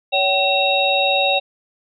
sine tone cluster, 563 / 763 / 2711 / 3782 Hz, C#5 / G5 / E7 / A#7, +27 / -47 / +48 / +24 cents, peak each -20 dBFS, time 0.12-1.4 s, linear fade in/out 20 ms, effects none

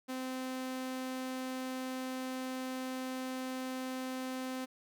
sawtooth tone, 258.5 Hz, C4, 21 cents flat, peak -33 dBFS, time 0.08-4.66 s, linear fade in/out 20 ms, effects none

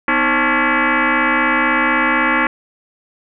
sine tone with frequency modulation, 314 Hz, D#4, 16 cents sharp, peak -12 dBFS, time 0.08-2.47 s, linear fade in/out 2 ms, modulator 282 Hz, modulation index 7.2, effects none

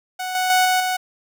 sawtooth tone with level steps, 740 Hz, F#5, in tune, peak -21 / -15 / -10 / -12 / -16 dBFS, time 0.19-0.97 s, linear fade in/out 10 ms, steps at 0.35 / 0.5 / 0.65 / 0.8 s, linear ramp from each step 2 ms, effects none

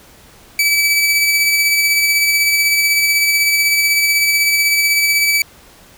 sawtooth tone with tremolo, 2300 Hz, D7, 37 cents flat, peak -7 dBFS, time 0.59-5.42 s, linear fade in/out 2 ms, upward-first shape sine, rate 16 Hz, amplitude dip 30%, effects pink hiss -44 dBFS RMS until 5.97 s

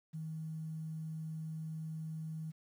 sine tone, 158.6 Hz, D#3, 33 cents sharp, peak -39 dBFS, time 0.13-2.52 s, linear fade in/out 20 ms, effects 11-bit

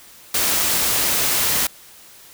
white noise, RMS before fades -19 dBFS, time 0.34-1.67 s, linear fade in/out 5 ms, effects white hiss -45 dBFS RMS until 2.33 s

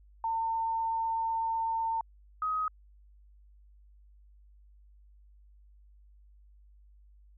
sine tone pair in turn, 904 / 1261.2 Hz, A5 / D#6, +47 / +23 cents, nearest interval tritone, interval 576 cents, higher second, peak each -28 dBFS, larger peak neither, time 0.24-2.01 / 2.42-2.68 s, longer first, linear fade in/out 2 ms, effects added 50 Hz sine -55 dBFS peak until 7.37 s

